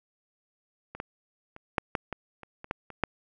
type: clicks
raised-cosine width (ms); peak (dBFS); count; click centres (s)
0.5; -25 / -18 / -29 / -9 / -12 / -18 / -29 / -26 / -14 / -28 / -9; 11; 0.95 / 1.001 / 1.564 / 1.782 / 1.952 / 2.127 / 2.433 / 2.644 / 2.711 / 2.903 / 3.037
effects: none